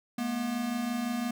square tone pair together, 215.1 / 240.9 Hz, A3 / B3, -39 / -43 cents, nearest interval major second, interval 196 cents, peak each -37 / -31 dBFS, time 0.18-1.31 s, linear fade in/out 5 ms, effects none

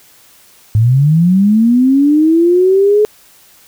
sine linear sweep, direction up, 103.83 to 427.2 Hz, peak -6 dBFS, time 0.75-3.05 s, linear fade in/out 0 ms, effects white hiss -45 dBFS RMS until 3.67 s

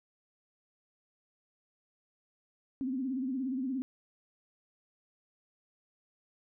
sine tone with vibrato, 260.8 Hz, C4, 5 cents flat, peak -31 dBFS, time 2.81-3.82 s, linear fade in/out 0 ms, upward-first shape sine, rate 17 Hz, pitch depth 100 cents each way, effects none

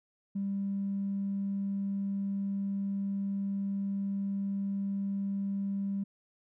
triangle tone with tanh clipping, 197.8 Hz, G3, 16 cents sharp, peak -30 dBFS, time 0.35-6.04 s, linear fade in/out 10 ms, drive 4 dB, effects none

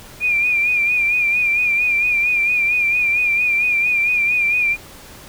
sine tone with vibrato, 2415 Hz, D7, 48 cents sharp, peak -14 dBFS, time 0.2-4.77 s, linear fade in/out 50 ms, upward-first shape sine, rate 4.4 Hz, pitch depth 52 cents each way, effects pink hiss -40 dBFS RMS until 5.28 s

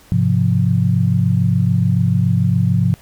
sine chord, F minor, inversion first, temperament equal, 103.83 / 130.81 / 174.61 Hz, Ab2 / C3 / F3, 0 / 0 / 0 cents, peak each -16 dBFS, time 0.12-2.94 s, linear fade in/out 0 ms, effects pink hiss -47 dBFS RMS until 3.01 s + MP3 96 kbps

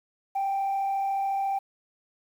sine tone with frequency modulation, 785 Hz, G5, 2 cents sharp, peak -23 dBFS, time 0.35-1.59 s, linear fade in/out 10 ms, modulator 34.1 Hz, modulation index 0.3, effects tanh soft clip ceiling -22 dBFS + 9-bit

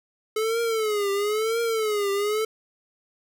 square tone with vibrato, 429.9 Hz, A4, 40 cents flat, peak -23 dBFS, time 0.36-2.45 s, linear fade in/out 5 ms, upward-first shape triangle, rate 1 Hz, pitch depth 150 cents each way, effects none

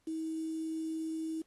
sine tone with quantisation, 320 Hz, D#4, 49 cents sharp, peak -34 dBFS, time 0.07-1.42 s, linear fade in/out 5 ms, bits 9, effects pink hiss -75 dBFS RMS until 1.46 s + AAC 32 kbps

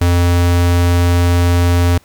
square tone, 87.31 Hz, F2, in tune, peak -10 dBFS, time 0.01-1.98 s, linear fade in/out 5 ms, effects pink hiss -50 dBFS RMS until 2.04 s

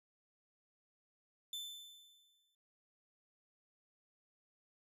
40% pulse tone with exponential decay, 3529 Hz, A7, 4 cents sharp, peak -39 dBFS, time 1.53-2.55 s, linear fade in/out 2 ms, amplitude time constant 220 ms, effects none

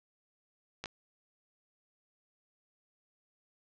clicks, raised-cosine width 0.2 ms, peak -21 dBFS, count 2, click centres 0.84 / 0.858 s, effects low-pass 7000 Hz 12 dB/octave

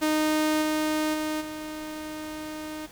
sawtooth tone with level steps, 308.5 Hz, D#4, 15 cents flat, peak -18 / -20 / -23 / -30 dBFS, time 0.01-2.87 s, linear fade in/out 20 ms, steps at 0.61 / 1.13 / 1.4 s, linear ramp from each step 20 ms, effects pink hiss -49 dBFS RMS until 2.91 s

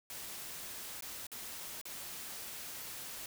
white noise with dropouts, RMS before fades -45 dBFS, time 0.1-3.26 s, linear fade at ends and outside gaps 1 ms, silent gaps 1.008-1.023 / 1.268-1.317 / 1.814-1.854 s, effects none

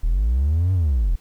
triangle linear two-way sweep, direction up then down, 35.31 to 95.8 to 35.31 Hz, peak -13 dBFS, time 0.03-1.16 s, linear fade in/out 10 ms, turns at 0.73 s, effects tanh soft clip ceiling -11 dBFS + pink hiss -56 dBFS RMS until 1.2 s

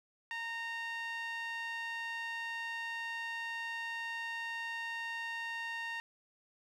sawtooth tone with band-pass filter, 922 Hz, A#5, 19 cents flat, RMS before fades -40 dBFS, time 0.31-6 s, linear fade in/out 0 ms, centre 2100 Hz, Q 2.3, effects none

